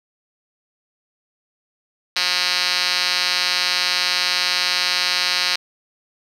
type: tone with band-pass filter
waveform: 5% pulse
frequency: 180 Hz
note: F#3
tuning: 47 cents flat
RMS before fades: -20 dBFS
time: 2.16-5.56 s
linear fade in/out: 5 ms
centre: 3800 Hz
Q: 10
effects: none